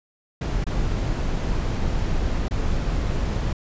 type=noise with dropouts; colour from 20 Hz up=brown; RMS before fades=-23 dBFS; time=0.41-3.53 s; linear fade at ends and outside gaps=5 ms; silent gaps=0.642-0.666 / 2.484-2.509 s; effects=resampled to 16000 Hz